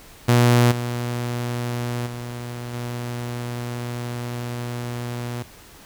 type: tone with level steps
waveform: sawtooth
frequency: 120.7 Hz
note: B2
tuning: 39 cents flat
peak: -9 / -20 / -26 / -23 dBFS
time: 0.28-5.43 s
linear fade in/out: 10 ms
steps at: 0.71 / 2.06 / 2.73 s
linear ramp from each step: 10 ms
effects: pink hiss -46 dBFS RMS until 5.85 s